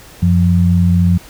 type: tone pair together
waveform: sine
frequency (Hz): 91.3 / 175.26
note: F#2 / F3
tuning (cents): -23 / +6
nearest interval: major seventh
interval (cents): 1129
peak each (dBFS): -11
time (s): 0.22-1.18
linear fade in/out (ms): 10
effects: pink hiss -39 dBFS RMS until 1.29 s